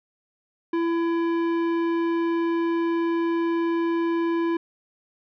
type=tone with tanh clipping; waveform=sine; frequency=335.2 Hz; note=E4; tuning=29 cents sharp; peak=-23 dBFS; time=0.73-4.57 s; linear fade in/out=5 ms; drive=14 dB; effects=none